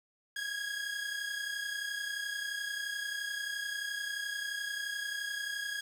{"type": "tone pair together", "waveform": "sawtooth", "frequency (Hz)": [1639, 1670.5], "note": ["G#6", "G#6"], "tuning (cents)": [-23, 10], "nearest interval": "unison", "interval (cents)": 33, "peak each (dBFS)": [-33, -36], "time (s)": [0.36, 5.81], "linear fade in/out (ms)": 5, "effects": ["low-pass 10000 Hz 12 dB/octave", "9-bit"]}